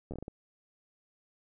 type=slowing click train; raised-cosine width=2 ms; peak=-27 dBFS; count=7; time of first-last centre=0.11-0.281 s; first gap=11 ms; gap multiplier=1.38; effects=none

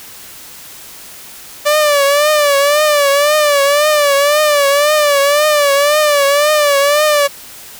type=tone with vibrato; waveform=sawtooth; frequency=583 Hz; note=D5; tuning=13 cents flat; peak=-5 dBFS; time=1.65-7.28 s; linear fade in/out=20 ms; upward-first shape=triangle; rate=1.9 Hz; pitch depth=94 cents each way; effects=white hiss -34 dBFS RMS until 7.79 s

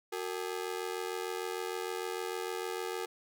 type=ring-modulated tone; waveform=sawtooth; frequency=413.1 Hz; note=G#4; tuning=9 cents flat; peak=-28 dBFS; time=0.12-3.06 s; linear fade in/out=10 ms; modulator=43.3 Hz; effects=none

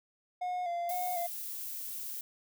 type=tone with vibrato; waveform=triangle; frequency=707 Hz; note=F5; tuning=21 cents sharp; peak=-30 dBFS; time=0.41-1.27 s; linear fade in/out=10 ms; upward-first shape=square; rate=2 Hz; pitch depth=39 cents each way
type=noise; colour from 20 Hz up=violet; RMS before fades=-40 dBFS; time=0.89-2.21 s; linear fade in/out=2 ms
effects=none

